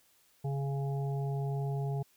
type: harmonic tone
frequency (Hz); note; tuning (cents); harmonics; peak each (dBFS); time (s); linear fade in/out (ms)
138.59; C#3; 0; 1 / 3 / 5 / 6; -31 / -41 / -45 / -47; 0.44-2.03; 10
effects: white hiss -67 dBFS RMS until 2.16 s